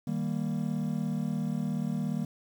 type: chord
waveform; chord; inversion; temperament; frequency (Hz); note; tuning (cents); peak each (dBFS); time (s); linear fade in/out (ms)
triangle; Eb major; none; equal; 155.56 / 196 / 233.1; Eb3 / G3 / Bb3; 0 / 0 / 0; -31; 0.07-2.25; 5
effects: 9-bit